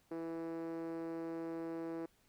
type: tone with band-pass filter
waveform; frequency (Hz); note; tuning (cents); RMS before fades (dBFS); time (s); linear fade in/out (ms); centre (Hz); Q
5% pulse; 164.81; E3; 0; -42; 0.11-2.06; 5; 370; 4.5
effects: pink hiss -72 dBFS RMS until 2.28 s